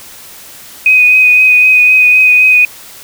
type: tone with vibrato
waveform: sine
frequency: 2500 Hz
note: D#7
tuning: 8 cents sharp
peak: -3 dBFS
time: 0.86-2.65 s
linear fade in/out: 2 ms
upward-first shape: triangle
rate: 3.9 Hz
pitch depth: 20 cents each way
effects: white hiss -33 dBFS RMS until 3.03 s